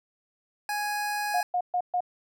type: tone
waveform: 25% pulse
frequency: 830.6 Hz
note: G#5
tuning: in tune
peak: -24 dBFS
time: 0.69-1.43 s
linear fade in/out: 2 ms
type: tone bursts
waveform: sine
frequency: 718 Hz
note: F5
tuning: 48 cents sharp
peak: -23 dBFS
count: 4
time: 1.34-2.006 s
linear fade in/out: 5 ms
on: 69 ms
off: 130 ms
effects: none